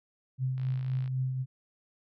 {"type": "tone with tremolo", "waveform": "sine", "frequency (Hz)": 130, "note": "C3", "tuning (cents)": -11, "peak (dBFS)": -26, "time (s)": [0.38, 1.46], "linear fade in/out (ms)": 50, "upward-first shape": "triangle", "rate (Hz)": 3.9, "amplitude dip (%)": 45}
{"type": "click train", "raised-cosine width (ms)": 0.3, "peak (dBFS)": -36, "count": 29, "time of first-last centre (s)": [0.58, 1.077], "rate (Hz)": 56.3}
{"effects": []}